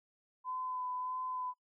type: tone with vibrato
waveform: sine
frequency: 1011 Hz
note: B5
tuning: 40 cents sharp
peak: -36 dBFS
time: 0.44-1.54 s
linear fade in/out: 50 ms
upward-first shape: sine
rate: 1.6 Hz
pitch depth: 16 cents each way
effects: noise-tail reverb RT60 0.1 s tail -23 dB re dry